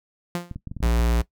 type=tone with exponential decay; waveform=sawtooth; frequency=174.61 Hz; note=F3; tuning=in tune; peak=-18 dBFS; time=0.35-0.55 s; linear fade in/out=0 ms; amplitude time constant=43 ms
type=clicks; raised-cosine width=5 ms; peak=-21 dBFS; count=8; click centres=0.513 / 0.56 / 0.673 / 0.715 / 0.767 / 0.805 / 0.861 / 0.997 s
type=tone; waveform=square; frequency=58.27 Hz; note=A#1; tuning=in tune; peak=-19 dBFS; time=0.82-1.22 s; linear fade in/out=10 ms
effects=noise-tail reverb RT60 0.1 s tail -17 dB re dry